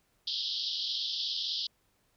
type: band-pass noise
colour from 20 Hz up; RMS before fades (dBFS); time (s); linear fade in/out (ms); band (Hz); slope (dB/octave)
pink; -34; 0.27-1.67; 5; 3100 to 5200; 96
effects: pink hiss -72 dBFS RMS until 2.16 s